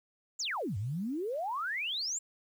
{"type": "exponential two-way sweep", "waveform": "sine", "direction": "down then up", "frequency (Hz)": [7640, 92.5, 7640], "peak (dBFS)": -32, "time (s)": [0.39, 2.19], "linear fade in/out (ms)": 10, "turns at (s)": 0.77, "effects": ["10-bit"]}